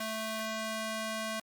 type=tone with high-pass filter; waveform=square; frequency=220 Hz; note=A3; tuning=in tune; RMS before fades=-36 dBFS; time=0-1.4 s; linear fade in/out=5 ms; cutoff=490 Hz; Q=0.51; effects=Opus 24 kbps